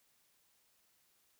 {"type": "silence", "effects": ["white hiss -73 dBFS RMS until 1.39 s"]}